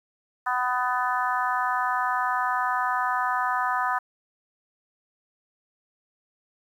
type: harmonic tone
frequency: 250 Hz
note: B3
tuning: 21 cents sharp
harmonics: 3 / 4 / 5 / 6 / 7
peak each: -29 / -27 / -28 / -31 / -33 dBFS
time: 0.46-3.99 s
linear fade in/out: 10 ms
effects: 9-bit